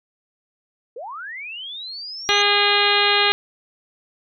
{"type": "linear sweep", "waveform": "sine", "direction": "up", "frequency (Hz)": [429.9, 6272], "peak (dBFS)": -30, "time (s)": [0.96, 2.42], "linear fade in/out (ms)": 5}
{"type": "harmonic tone", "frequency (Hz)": 408.7, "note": "G#4", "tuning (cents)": -28, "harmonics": [1, 2, 3, 4, 5, 6, 7, 8, 9, 10], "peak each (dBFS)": [-24, -24, -24, -24, -24, -24, -24, -24, -24, -24], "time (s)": [2.29, 3.32], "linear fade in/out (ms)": 0}
{"effects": []}